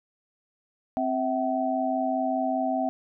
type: tone cluster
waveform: sine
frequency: 261.9 / 653 / 758 Hz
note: C4 / E5 / F#5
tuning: +2 / -17 / +42 cents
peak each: -28 dBFS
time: 0.97-2.89 s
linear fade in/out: 0 ms
effects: none